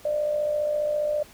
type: tone with amplitude modulation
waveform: sine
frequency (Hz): 598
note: D5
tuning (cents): +31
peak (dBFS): -20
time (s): 0.05-1.23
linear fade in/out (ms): 5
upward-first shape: sine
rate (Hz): 54.9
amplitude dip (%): 50
effects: pink hiss -50 dBFS RMS until 1.33 s